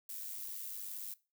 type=noise with amplitude modulation; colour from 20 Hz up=violet; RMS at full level=-41 dBFS; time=0.09-1.14 s; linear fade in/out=5 ms; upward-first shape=sine; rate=99.6 Hz; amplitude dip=60%; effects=noise-tail reverb RT60 0.3 s tail -20 dB re dry